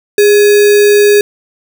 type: tone with sample-and-hold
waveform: sine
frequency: 411.9 Hz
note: G#4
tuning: 14 cents flat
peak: -3 dBFS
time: 0.18-1.21 s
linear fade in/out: 2 ms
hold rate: 2100 Hz
effects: none